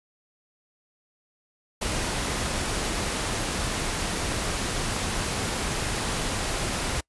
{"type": "noise", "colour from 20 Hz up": "pink", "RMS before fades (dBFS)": -28, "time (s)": [1.81, 7.01], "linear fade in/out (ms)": 10, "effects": ["noise-tail reverb RT60 0.1 s tail -25 dB re dry", "resampled to 24000 Hz"]}